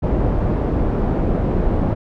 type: low-pass noise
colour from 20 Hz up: pink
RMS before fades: -18 dBFS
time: 0.02-1.95 s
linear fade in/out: 20 ms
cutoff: 580 Hz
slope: 12 dB/octave
effects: none